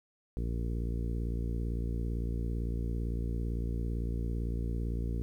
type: harmonic tone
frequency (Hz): 57.8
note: A#1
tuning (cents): -14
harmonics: 1 / 2 / 3 / 4 / 5 / 6 / 7 / 8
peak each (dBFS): -32 / -38 / -42 / -44 / -46 / -48 / -49 / -50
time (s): 0.37-5.22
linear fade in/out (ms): 0
effects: 11-bit